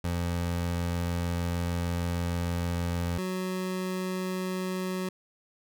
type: tone pair in turn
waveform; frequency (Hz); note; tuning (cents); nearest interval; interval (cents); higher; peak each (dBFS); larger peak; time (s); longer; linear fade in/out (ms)
25% pulse; 86.5 / 185.31; F2 / F#3; -16 / +3; octave + minor second; 1319; second; -24 / -26; first; 0.04-3.18 / 3.18-5.09; first; 5
effects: none